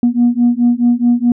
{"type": "beating tone pair", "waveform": "sine", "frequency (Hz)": [238.2, 242.9], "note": ["A#3", "B3"], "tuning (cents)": [38, -29], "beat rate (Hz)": 4.7, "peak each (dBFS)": -11, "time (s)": [0.03, 1.32], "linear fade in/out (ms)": 2, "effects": ["tanh soft clip ceiling -4 dBFS"]}